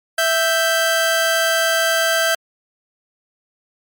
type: tone pair together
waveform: sawtooth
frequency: 659.3 / 1568.1 Hz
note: E5 / G6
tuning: 0 / 0 cents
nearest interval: octave + minor third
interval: 1500 cents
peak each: -14 dBFS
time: 0.18-2.35 s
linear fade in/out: 5 ms
effects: MP3 96 kbps